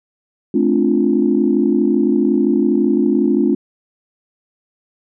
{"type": "chord", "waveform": "sine", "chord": "D minor seventh", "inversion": "second", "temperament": "equal with one note detuned", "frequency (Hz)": [216, 261.6, 293.7, 349.2], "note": ["A3", "C4", "D4", "F4"], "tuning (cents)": [-32, 0, 0, 0], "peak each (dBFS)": -17, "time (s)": [0.54, 3.55], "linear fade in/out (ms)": 5, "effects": ["tanh soft clip ceiling -1 dBFS"]}